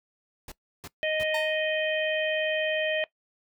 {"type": "noise bursts", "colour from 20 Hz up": "pink", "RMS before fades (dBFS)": -41, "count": 3, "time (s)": [0.48, 1.234], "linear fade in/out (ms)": 2, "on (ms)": 38, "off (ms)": 320}
{"type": "harmonic tone", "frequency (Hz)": 622.3, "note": "D#5", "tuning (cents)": 0, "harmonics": [1, 3, 4, 5], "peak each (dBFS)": [-27, -32, -33, -34], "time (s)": [1.03, 3.04], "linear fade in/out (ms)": 0}
{"type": "tone with exponential decay", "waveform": "30% pulse", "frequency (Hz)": 910, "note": "A#5", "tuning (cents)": -42, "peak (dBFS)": -26, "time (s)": [1.34, 1.62], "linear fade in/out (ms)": 5, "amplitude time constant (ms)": 60}
{"effects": ["noise-tail reverb RT60 0.1 s tail -19 dB re dry"]}